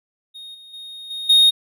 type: tone with level steps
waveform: triangle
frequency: 3716 Hz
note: A#7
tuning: 6 cents flat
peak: -33 / -39 / -32 / -25 / -8 dBFS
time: 0.34-1.51 s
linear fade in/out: 20 ms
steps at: 0.54 / 0.73 / 1.1 / 1.29 s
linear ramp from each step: 10 ms
effects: none